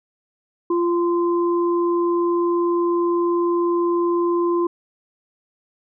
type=tone pair together; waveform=sine; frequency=345.7 / 1036 Hz; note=F4 / C6; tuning=-18 / -17 cents; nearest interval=octave + perfect fifth; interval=1901 cents; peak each=-17 / -25 dBFS; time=0.7-4.67 s; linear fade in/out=5 ms; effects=none